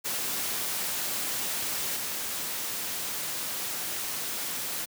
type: noise with level steps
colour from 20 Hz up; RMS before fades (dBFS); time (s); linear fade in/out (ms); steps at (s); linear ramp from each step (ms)
white; -31 / -33; 0.04-4.86; 20; 1.96; 5
effects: high-pass 100 Hz 12 dB/octave